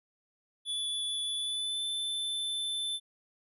square tone with pitch glide, 3451 to 3528 Hz, A7 to A7, -34 to +4 cents, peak -32 dBFS, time 0.65-3 s, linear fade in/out 50 ms, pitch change +38 cents, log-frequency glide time 1.34-1.82 s, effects resampled to 32000 Hz

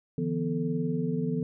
sine tone cluster, 148 / 168.8 / 247.4 / 440.3 Hz, D3 / E3 / B3 / A4, +14 / +41 / +3 / +1 cents, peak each -34 / -30 / -31 / -34 dBFS, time 0.18-1.43 s, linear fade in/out 2 ms, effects none

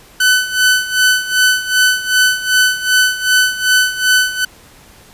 sawtooth tone with tremolo, 1506 Hz, F#6, 30 cents sharp, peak -4 dBFS, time 0.2-4.45 s, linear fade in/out 5 ms, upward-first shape sine, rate 2.6 Hz, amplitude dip 80%, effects pink hiss -43 dBFS RMS until 5.13 s + resampled to 32000 Hz

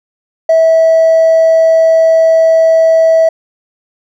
triangle tone with hard clipping, 650 Hz, E5, 24 cents flat, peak -4 dBFS, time 0.49-3.29 s, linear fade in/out 5 ms, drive 2 dB, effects none

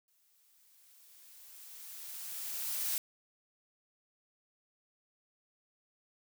blue noise with exponential growth, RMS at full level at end -33 dBFS, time 0.08-2.98 s, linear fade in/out 1 ms, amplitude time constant 630 ms, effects none

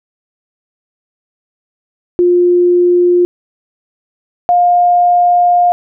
sine tone pair in turn, 353.7 / 707.4 Hz, F4 / F5, +22 / +22 cents, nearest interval octave, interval 1200 cents, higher second, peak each -6 dBFS, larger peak neither, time 2.19-3.25 / 4.49-5.72 s, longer second, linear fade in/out 0 ms, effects none

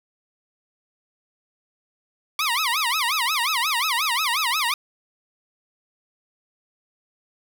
15% pulse tone with vibrato, 1095 Hz, C#6, 22 cents flat, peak -14 dBFS, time 2.39-4.74 s, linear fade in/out 2 ms, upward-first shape sine, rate 5.6 Hz, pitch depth 300 cents each way, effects none

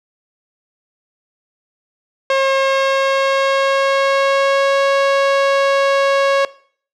sawtooth tone with pitch glide, 539 to 551.3 Hz, C#5 to C#5, -49 to -10 cents, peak -8 dBFS, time 2.3-6.45 s, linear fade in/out 2 ms, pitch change +39 cents, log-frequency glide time 2.58-4.83 s, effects noise-tail reverb RT60 0.5 s tail -19 dB re dry + low-pass 4000 Hz 12 dB/octave

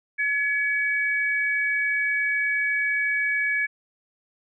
sine tone pair together, 1698.3 / 2267 Hz, G#6 / C#7, +38 / +38 cents, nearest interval perfect fourth, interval 500 cents, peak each -24 dBFS, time 0.18-3.67 s, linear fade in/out 20 ms, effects none

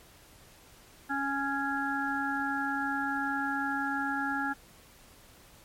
harmonic tone, 277.2 Hz, C#4, in tune, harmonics 1 / 3 / 5 / 6, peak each -34 / -34 / -34 / -34 dBFS, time 1.09-4.54 s, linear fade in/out 20 ms, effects pink hiss -56 dBFS RMS until 5.64 s + MP3 64 kbps

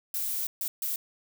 violet noise bursts at uneven times, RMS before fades -31 dBFS, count 3, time 0.14-0.47 / 0.61-0.68 / 0.82-0.96 s, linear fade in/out 2 ms, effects none

